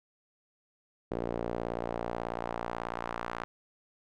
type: tone with band-pass filter sweep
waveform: sawtooth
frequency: 58.27 Hz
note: A#1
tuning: in tune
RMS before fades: -36 dBFS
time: 1.11-3.44 s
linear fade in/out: 0 ms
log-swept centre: 450 to 1200 Hz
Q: 1.4
effects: none